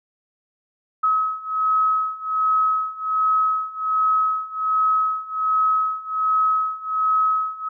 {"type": "beating tone pair", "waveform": "sine", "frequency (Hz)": [1279, 1280.3], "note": ["D#6", "D#6"], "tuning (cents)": [47, 49], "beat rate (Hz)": 1.3, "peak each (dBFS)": [-22, -20], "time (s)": [1.03, 7.69], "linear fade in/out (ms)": 10, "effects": []}